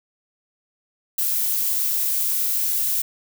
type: noise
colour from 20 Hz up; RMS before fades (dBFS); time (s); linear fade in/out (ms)
violet; -22; 1.18-3.02; 5
effects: none